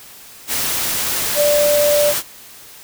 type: tone in noise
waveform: sine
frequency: 587.3 Hz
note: D5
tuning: in tune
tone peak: -12 dBFS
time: 1.35-2.14 s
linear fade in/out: 50 ms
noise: white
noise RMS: -20 dBFS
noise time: 0.47-2.23 s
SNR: +5 dB
effects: white hiss -40 dBFS RMS until 2.83 s